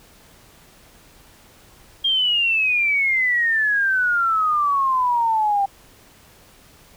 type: exponential sweep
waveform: sine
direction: down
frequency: 3231 to 784 Hz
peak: -16 dBFS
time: 2.04-5.66 s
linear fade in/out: 10 ms
effects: pink hiss -50 dBFS RMS until 6.96 s